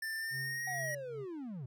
square tone with pitch glide, 1782 to 1898.9 Hz, A6 to A#6, +22 to +32 cents, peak -37 dBFS, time 0.02-0.95 s, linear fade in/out 5 ms, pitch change +110 cents, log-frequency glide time 0.17-0.72 s
triangle tone with tremolo, 135.4 Hz, C#3, 40 cents flat, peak -39 dBFS, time 0.3-1.26 s, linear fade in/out 50 ms, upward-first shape triangle, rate 2.3 Hz, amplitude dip 85%
triangle linear sweep, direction down, 760 to 114.9 Hz, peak -38 dBFS, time 0.67-1.66 s, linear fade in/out 5 ms
effects none

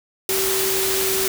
sine tone in noise, 383.7 Hz, G4, 37 cents flat, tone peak -23 dBFS, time 0.29-1.28 s, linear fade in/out 2 ms, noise white, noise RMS -22 dBFS, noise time 0.29-1.28 s, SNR -4 dB, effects none

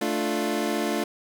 25% pulse chord, D minor, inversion second, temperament equal, 220 / 293.7 / 349.2 Hz, A3 / D4 / F4, 0 / 0 / 0 cents, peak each -25 dBFS, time 0.01-1.04 s, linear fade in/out 5 ms, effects none

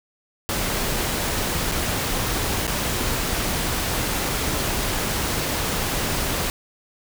pink noise with dropouts, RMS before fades -24 dBFS, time 0.49-6.5 s, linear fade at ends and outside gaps 0 ms, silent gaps 1.715-1.72 / 2.669-2.677 s, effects none

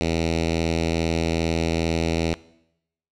5% pulse tone with notch filter, 82.41 Hz, E2, in tune, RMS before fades -23 dBFS, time 0.01-2.34 s, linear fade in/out 0 ms, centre 1100 Hz, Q 0.59, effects noise-tail reverb RT60 0.8 s tail -20 dB re dry + low-pass 5000 Hz 12 dB/octave

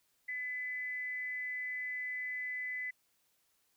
sine tone with frequency modulation, 2008 Hz, B6, 28 cents sharp, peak -36 dBFS, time 0.28-2.91 s, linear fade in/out 10 ms, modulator 278 Hz, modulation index 0.25, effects white hiss -75 dBFS RMS until 3.76 s

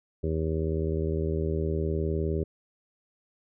harmonic tone, 79.6 Hz, D#2, 40 cents sharp, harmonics 1 / 2 / 3 / 4 / 5 / 6 / 7, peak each -29 / -32 / -39 / -36 / -31 / -39 / -40 dBFS, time 0.23-2.44 s, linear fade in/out 10 ms, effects none

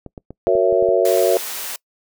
clicks, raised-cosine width 2 ms, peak -20 dBFS, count 8, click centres 0.063 / 0.178 / 0.306 / 0.48 / 0.553 / 0.726 / 0.825 / 0.888 s
sine chord, F# dominant seventh, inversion none, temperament just, 370 / 462.5 / 555 / 666 Hz, F#4 / A#4 / C#5 / E5, 0 / -14 / +2 / +18 cents, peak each -18 dBFS, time 0.47-1.37 s, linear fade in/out 0 ms
white high-pass noise, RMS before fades -28 dBFS, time 1.05-1.76 s, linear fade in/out 2 ms, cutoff 390 Hz, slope 12 dB/octave
effects noise-tail reverb RT60 0.1 s tail -24 dB re dry

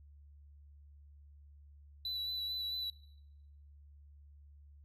triangle tone with vibrato, 3964 Hz, B7, 6 cents sharp, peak -35 dBFS, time 2.05-2.9 s, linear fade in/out 2 ms, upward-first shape sine, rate 4.5 Hz, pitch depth 21 cents each way, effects noise-tail reverb RT60 0.9 s tail -22 dB re dry + added 72 Hz sine -55 dBFS peak until 4.84 s

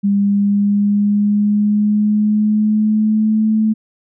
sine tone with pitch glide, 200.7 to 217.6 Hz, G3 to A3, +41 to -19 cents, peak -11 dBFS, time 0.03-3.74 s, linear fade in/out 20 ms, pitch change +140 cents, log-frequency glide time 0.17-3.48 s, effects none

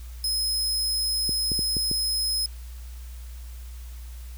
sawtooth tone, 5120 Hz, D#8, 49 cents sharp, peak -21 dBFS, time 0.24-2.46 s, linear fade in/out 2 ms
clicks, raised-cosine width 3 ms, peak -18 dBFS, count 5, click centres 1.293 / 1.518 / 1.592 / 1.768 / 1.914 s
effects added 60 Hz sine -36 dBFS peak until 4.37 s + white hiss -52 dBFS RMS until 4.37 s

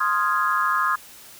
sine chord, F minor seventh, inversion second, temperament equal, 1046.5 / 1244.5 / 1396.9 / 1661.2 Hz, C6 / Eb6 / F6 / Ab6, 0 / 0 / 0 / 0 cents, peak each -24 / -22 / -27 / -26 dBFS, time 0-0.96 s, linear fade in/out 10 ms, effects white hiss -45 dBFS RMS until 1.39 s

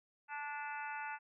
harmonic tone, 291.7 Hz, D4, 12 cents flat, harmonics 3 / 4 / 5 / 6 / 7 / 8 / 9, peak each -43 / -54 / -45 / -52 / -52 / -56 / -50 dBFS, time 0.28-1.19 s, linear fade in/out 50 ms, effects none

